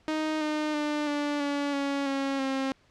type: tone with pitch steps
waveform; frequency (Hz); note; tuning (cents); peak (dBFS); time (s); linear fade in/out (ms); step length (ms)
sawtooth; 311.1 / 304.5 / 298.1 / 291.8 / 285.6 / 279.6 / 273.7 / 267.9; D#4 / D#4 / D4 / D4 / D4 / C#4 / C#4 / C4; 0 / -37 / +26 / -11 / -48 / +15 / -22 / +41; -23; 0.08-2.72; 0; 330
effects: pink hiss -63 dBFS RMS until 2.9 s + low-pass 5000 Hz 12 dB/octave